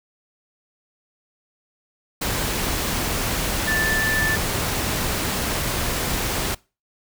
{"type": "tone in noise", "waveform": "sine", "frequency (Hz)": 1760, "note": "A6", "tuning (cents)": 0, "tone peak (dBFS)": -20, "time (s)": [3.67, 4.36], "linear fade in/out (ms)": 10, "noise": "pink", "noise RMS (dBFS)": -24, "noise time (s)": [2.21, 6.55], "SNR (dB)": 1, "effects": ["noise-tail reverb RT60 0.3 s tail -23 dB re dry"]}